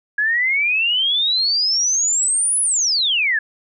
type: exponential two-way sweep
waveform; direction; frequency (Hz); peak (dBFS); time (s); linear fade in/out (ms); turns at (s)
sine; up then down; 1661.2 to 10380 to 1661.2; -15; 0.18-3.39; 5; 2.61
effects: none